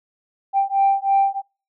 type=beating tone pair; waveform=sine; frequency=785 / 788.1 Hz; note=G5 / G5; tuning=+2 / +9 cents; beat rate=3.1 Hz; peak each=-17 dBFS; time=0.53-1.42 s; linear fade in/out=50 ms; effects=noise-tail reverb RT60 0.3 s tail -24 dB re dry + tanh soft clip ceiling -9 dBFS